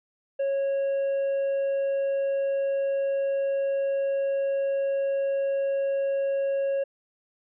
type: tone with hard clipping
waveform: triangle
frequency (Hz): 550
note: C#5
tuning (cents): -14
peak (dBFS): -24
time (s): 0.39-6.84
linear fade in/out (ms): 10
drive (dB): 5
effects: resampled to 8000 Hz